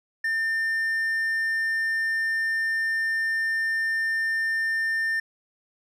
triangle tone, 1800 Hz, A6, 39 cents sharp, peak -21 dBFS, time 0.24-5.2 s, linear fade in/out 5 ms, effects none

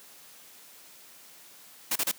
white noise bursts, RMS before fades -27 dBFS, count 3, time 1.91-2.115 s, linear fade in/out 5 ms, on 47 ms, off 32 ms, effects white hiss -52 dBFS RMS until 2.18 s + high-pass 150 Hz 12 dB/octave

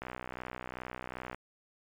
click train, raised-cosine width 0.5 ms, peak -24 dBFS, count 84, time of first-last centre 0.02-1.346 s, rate 62.6 Hz, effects MP3 96 kbps

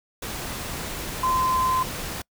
sine tone in noise, 1032 Hz, C6, 24 cents flat, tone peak -20 dBFS, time 1.23-1.83 s, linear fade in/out 5 ms, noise pink, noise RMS -32 dBFS, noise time 0.22-2.22 s, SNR +9 dB, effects noise-tail reverb RT60 0.1 s tail -26 dB re dry

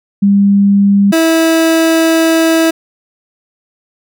sine / 30% pulse tone pair in turn, 200 / 325.8 Hz, G3 / E4, +35 / -20 cents, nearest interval minor sixth, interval 845 cents, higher second, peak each -5 dBFS, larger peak neither, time 0.22-1.12 / 1.12-2.71 s, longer second, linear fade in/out 10 ms, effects none

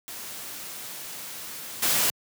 white noise with level steps, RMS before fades -38 / -23 dBFS, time 0.08-2.1 s, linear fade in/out 0 ms, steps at 1.82 s, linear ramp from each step 10 ms, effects high-pass 100 Hz 12 dB/octave

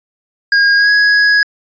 square tone with pitch glide, 1628 to 1666.1 Hz, G#6 to G#6, -35 to +5 cents, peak -8 dBFS, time 0.52-1.43 s, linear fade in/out 2 ms, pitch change +40 cents, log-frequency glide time 0.76-0.9 s, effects resampled to 16000 Hz

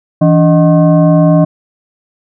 sine tone with frequency modulation, 164.81 Hz, E3, in tune, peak -4 dBFS, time 0.21-1.45 s, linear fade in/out 10 ms, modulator 454 Hz, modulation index 1, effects none

